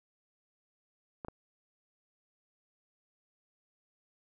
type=clicks; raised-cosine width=1 ms; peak=-26 dBFS; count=2; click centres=1.248 / 1.284 s; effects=none